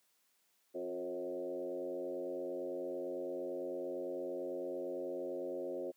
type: tone with frequency modulation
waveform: sine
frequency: 448.1 Hz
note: A4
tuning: 32 cents sharp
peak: -37 dBFS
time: 0.74-5.92 s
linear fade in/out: 20 ms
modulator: 88.9 Hz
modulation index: 1.8
effects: white hiss -75 dBFS RMS until 5.96 s + high-pass 200 Hz 12 dB/octave